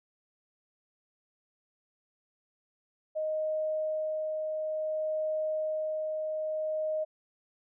sine tone with tremolo, 622.3 Hz, D#5, in tune, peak -28 dBFS, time 3.15-7.05 s, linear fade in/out 20 ms, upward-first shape sine, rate 0.57 Hz, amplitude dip 25%, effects none

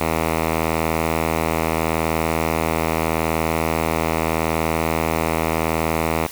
5% pulse tone with low-pass filter, 80.8 Hz, E2, 34 cents flat, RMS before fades -21 dBFS, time 0-6.27 s, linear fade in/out 10 ms, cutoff 2200 Hz, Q 1.4, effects white hiss -36 dBFS RMS until 6.31 s

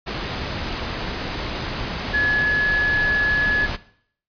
sine tone in noise, 1700 Hz, G#6, 40 cents sharp, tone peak -16 dBFS, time 2.13-3.67 s, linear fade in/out 20 ms, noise pink, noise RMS -27 dBFS, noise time 0.06-3.77 s, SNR +8 dB, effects noise-tail reverb RT60 0.6 s tail -17 dB re dry + resampled to 11025 Hz

